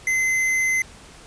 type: tone with hard clipping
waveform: triangle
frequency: 2055 Hz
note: C7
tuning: 32 cents flat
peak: -20 dBFS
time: 0.07-0.82 s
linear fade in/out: 2 ms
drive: 15 dB
effects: pink hiss -45 dBFS RMS until 1.26 s + resampled to 22050 Hz